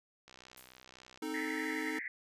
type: click train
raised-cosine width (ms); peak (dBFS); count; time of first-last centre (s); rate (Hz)
0.2; -36; 58; 0.28-1.175; 63.7
type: noise with exponential decay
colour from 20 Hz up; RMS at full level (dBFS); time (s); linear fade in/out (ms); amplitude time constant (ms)
violet; -48; 0.57-0.84; 5; 57
type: chord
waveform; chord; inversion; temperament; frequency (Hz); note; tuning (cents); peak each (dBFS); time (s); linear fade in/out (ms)
square; A diminished; first; equal; 261.6 / 311.1 / 440; C4 / Eb4 / A4; 0 / 0 / 0; -44 / -39 / -44; 1.22-1.99; 5
type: band-pass noise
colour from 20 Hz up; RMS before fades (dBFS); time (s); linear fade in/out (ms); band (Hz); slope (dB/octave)
pink; -41; 1.34-2.08; 2; 1800 to 2100; 96
effects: resampled to 32000 Hz